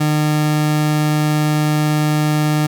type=tone; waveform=30% pulse; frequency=151.5 Hz; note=D#3; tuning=46 cents flat; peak=-11 dBFS; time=0-2.67 s; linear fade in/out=10 ms; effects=none